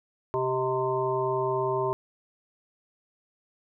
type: harmonic tone with a mistuned harmonic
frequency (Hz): 130.2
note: C3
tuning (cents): -8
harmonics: 1 / 3 / 5 / 7 / 8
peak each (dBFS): -35 / -27 / -32 / -32 / -32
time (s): 0.34-1.93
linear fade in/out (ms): 0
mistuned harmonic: 5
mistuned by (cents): -44
effects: none